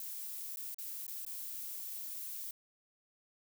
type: noise with dropouts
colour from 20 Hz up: violet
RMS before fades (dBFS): -43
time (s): 0-2.51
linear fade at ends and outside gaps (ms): 2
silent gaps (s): 0.56-0.57 / 0.745-0.784 / 1.067-1.079 / 1.251-1.264
effects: none